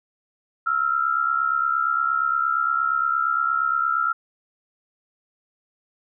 sine tone pair together, 1316.4 / 1385 Hz, E6 / F6, -3 / -15 cents, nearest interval minor second, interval 88 cents, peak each -22 dBFS, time 0.66-4.13 s, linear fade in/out 10 ms, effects none

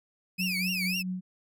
30% pulse tone with vibrato, 2489 Hz, D#7, in tune, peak -26 dBFS, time 0.38-1.03 s, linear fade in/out 20 ms, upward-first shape triangle, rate 3.8 Hz, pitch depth 230 cents each way
sine tone with tremolo, 184 Hz, F#3, 9 cents flat, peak -29 dBFS, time 0.38-1.21 s, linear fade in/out 20 ms, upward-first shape sine, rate 4.5 Hz, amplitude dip 50%
effects none

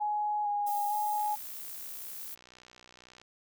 sine tone with vibrato, 830.6 Hz, G#5, in tune, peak -28 dBFS, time 0-1.36 s, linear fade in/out 20 ms, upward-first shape square, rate 1.1 Hz, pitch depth 16 cents each way
violet noise, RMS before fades -42 dBFS, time 0.66-2.35 s, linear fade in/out 10 ms
click train, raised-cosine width 0.2 ms, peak -36 dBFS, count 127, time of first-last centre 1.18-3.216 s, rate 61.9 Hz
effects none

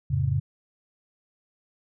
sine chord, F augmented, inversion none, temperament just, 87.31 / 109.13 / 136.42 Hz, F2 / A2 / C#3, 0 / -14 / -27 cents, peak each -28 / -27 / -24 dBFS, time 0.1-0.4 s, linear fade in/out 10 ms, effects none

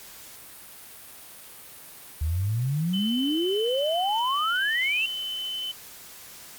sine exponential sweep, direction up, 73.42 to 2790 Hz, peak -23 dBFS, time 2.21-5.06 s, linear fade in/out 5 ms
sine tone, 3039 Hz, F#7, 46 cents sharp, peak -29 dBFS, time 2.93-5.72 s, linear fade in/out 10 ms
effects white hiss -45 dBFS RMS until 6.58 s + Opus 48 kbps

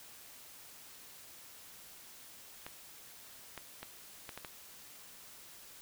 clicks, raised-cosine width 0.3 ms, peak -27 dBFS, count 6, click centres 2.665 / 3.577 / 3.83 / 4.292 / 4.376 / 4.448 s, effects white hiss -54 dBFS RMS until 5.81 s

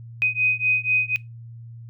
sine beating tone pair, 2503 / 2507.1 Hz, D#7 / D#7, +10 / +13 cents, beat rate 4.1 Hz, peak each -22 dBFS, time 0.22-1.16 s, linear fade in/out 0 ms, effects noise-tail reverb RT60 0.2 s tail -21 dB re dry + added 116 Hz sine -37 dBFS peak until 1.89 s

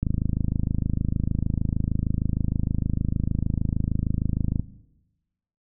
click train, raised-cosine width 5 ms, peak -11 dBFS, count 122, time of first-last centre 0.03-4.596 s, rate 26.5 Hz, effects noise-tail reverb RT60 1.0 s tail -17 dB re dry

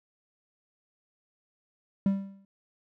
triangle tone with exponential decay, 196 Hz, G3, in tune, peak -17 dBFS, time 2.06-2.45 s, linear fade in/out 2 ms, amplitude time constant 84 ms, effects none

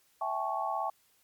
sine chord, A dominant seventh, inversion second, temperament equal with one note detuned, 659.3 / 784 / 861.4 / 1108.7 Hz, E5 / G5 / A5 / C#6, 0 / 0 / -37 / 0 cents, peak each -37 / -35 / -35 / -35 dBFS, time 0.21-0.9 s, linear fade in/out 5 ms, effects white hiss -68 dBFS RMS until 1.23 s + MP3 96 kbps

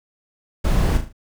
brown noise with echo, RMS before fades -17 dBFS, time 0.64-0.98 s, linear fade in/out 10 ms, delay 37 ms, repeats 4, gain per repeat -7 dB, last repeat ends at 1.128 s, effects none

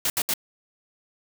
white noise bursts, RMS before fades -24 dBFS, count 3, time 0.05-0.338 s, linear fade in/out 2 ms, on 50 ms, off 69 ms, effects none

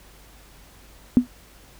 sine tone with exponential decay, 246.9 Hz, B3, in tune, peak -6 dBFS, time 1.17-1.27 s, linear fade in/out 0 ms, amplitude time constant 20 ms, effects added 50 Hz sine -51 dBFS peak until 1.79 s + pink hiss -51 dBFS RMS until 1.79 s

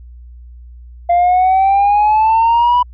sine exponential sweep, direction up, 691 to 990 Hz, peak -6 dBFS, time 1.09-2.83 s, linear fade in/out 10 ms, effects tanh soft clip ceiling -7 dBFS + added 60 Hz sine -33 dBFS peak until 2.93 s

